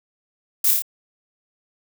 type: noise with echo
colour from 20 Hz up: violet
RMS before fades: -18 dBFS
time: 0.64-0.71 s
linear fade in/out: 5 ms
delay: 28 ms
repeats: 4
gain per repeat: -2 dB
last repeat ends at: 0.822 s
effects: none